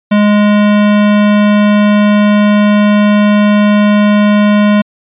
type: tone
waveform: square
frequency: 207.7 Hz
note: G#3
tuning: in tune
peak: -6 dBFS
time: 0.11-4.82 s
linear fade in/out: 10 ms
effects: resampled to 8000 Hz